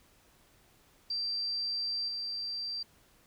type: tone with level steps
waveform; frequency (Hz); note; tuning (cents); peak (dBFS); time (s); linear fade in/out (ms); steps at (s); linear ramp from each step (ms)
sine; 4699; D8; 0; -31 / -34; 1.1-2.83; 5; 2.08; 5
effects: pink hiss -64 dBFS RMS until 3.26 s